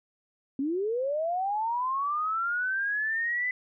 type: linear sweep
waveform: sine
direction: up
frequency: 260 to 2017 Hz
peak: -26 dBFS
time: 0.59-3.51 s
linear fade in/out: 2 ms
effects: none